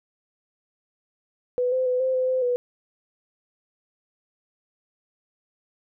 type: tone with pitch steps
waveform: sine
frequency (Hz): 496 / 515 / 502 / 520 / 512 / 515 / 491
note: B4 / C5 / B4 / C5 / C5 / C5 / B4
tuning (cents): +7 / -28 / +28 / -11 / -38 / -28 / -10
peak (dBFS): -20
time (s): 1.58-2.56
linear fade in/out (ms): 0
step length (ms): 140
effects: none